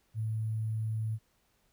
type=tone with sample-and-hold; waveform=sine; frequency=110 Hz; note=A2; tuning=in tune; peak=-30 dBFS; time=0.14-1.19 s; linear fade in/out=50 ms; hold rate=11025 Hz; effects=pink hiss -72 dBFS RMS until 1.72 s